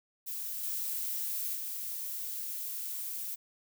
violet noise with level steps, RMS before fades -38 / -35 / -38 dBFS, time 0.26-3.36 s, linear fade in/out 20 ms, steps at 0.63 / 1.55 s, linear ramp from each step 5 ms, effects none

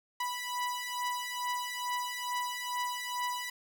sawtooth beating tone pair, 984 / 986.3 Hz, B5 / B5, -7 / -3 cents, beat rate 2.3 Hz, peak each -33 / -32 dBFS, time 0.2-3.5 s, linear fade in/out 5 ms, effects none

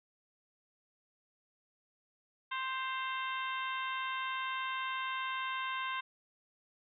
harmonic tone with a mistuned harmonic, 523.3 Hz, C5, in tune, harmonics 2 / 3 / 4 / 5 / 6 / 7, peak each -37 / -41 / -43 / -45 / -47 / -48 dBFS, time 2.51-6.01 s, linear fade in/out 10 ms, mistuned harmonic 5, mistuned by +51 cents, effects none

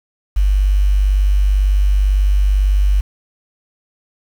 sine tone with quantisation, 49 Hz, G1, in tune, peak -10 dBFS, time 0.36-3.01 s, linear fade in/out 10 ms, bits 6, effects none

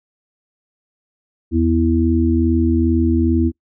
harmonic tone, 82.41 Hz, E2, in tune, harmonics 1 / 3 / 4, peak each -17 / -17 / -17 dBFS, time 1.51-3.52 s, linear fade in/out 50 ms, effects noise-tail reverb RT60 0.1 s tail -22 dB re dry

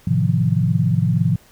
sine chord, F dominant seventh, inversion first, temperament just, 109.13 / 130.96 / 157.15 / 174.61 Hz, A2 / C3 / Eb3 / F3, -14 / +2 / +18 / 0 cents, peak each -20 dBFS, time 0.07-1.36 s, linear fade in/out 5 ms, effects pink hiss -51 dBFS RMS until 1.51 s

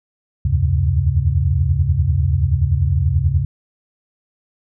sine tone cluster, 74.2 / 83.8 / 94.8 / 133.5 Hz, D2 / E2 / F#2 / C3, +18 / +29 / +43 / +35 cents, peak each -19 dBFS, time 0.45-3.45 s, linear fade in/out 5 ms, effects none

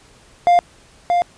triangle tone with echo, 701 Hz, F5, 6 cents sharp, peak -7 dBFS, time 0.47-0.59 s, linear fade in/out 0 ms, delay 630 ms, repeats 1, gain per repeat -4 dB, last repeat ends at 1.22 s, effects pink hiss -49 dBFS RMS until 1.37 s + resampled to 22050 Hz

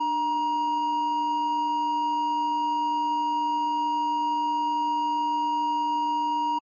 triangle tone pair together, 298.2 / 946.7 Hz, D4 / A#5, +27 / +26 cents, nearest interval octave + minor sixth, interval 1999 cents, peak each -32 / -21 dBFS, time 0-6.59 s, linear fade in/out 10 ms, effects MP3 32 kbps

